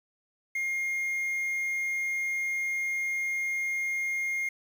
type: tone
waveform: triangle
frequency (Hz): 2130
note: C7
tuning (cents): +30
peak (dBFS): -26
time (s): 0.55-4.49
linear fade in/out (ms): 5
effects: 9-bit